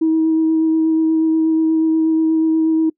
sine tone with vibrato, 320 Hz, D#4, 49 cents sharp, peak -11 dBFS, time 0.01-2.9 s, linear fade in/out 10 ms, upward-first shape sine, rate 8.3 Hz, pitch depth 11 cents each way, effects noise-tail reverb RT60 0.1 s tail -24 dB re dry + tanh soft clip ceiling -8 dBFS

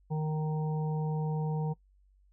harmonic tone, 154.8 Hz, D#3, 9 cents flat, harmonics 1 / 3 / 5 / 6, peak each -29 / -39 / -43 / -45 dBFS, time 0.1-1.74 s, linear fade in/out 20 ms, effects noise-tail reverb RT60 0.1 s tail -21 dB re dry + added 48 Hz sine -61 dBFS peak until 2.32 s

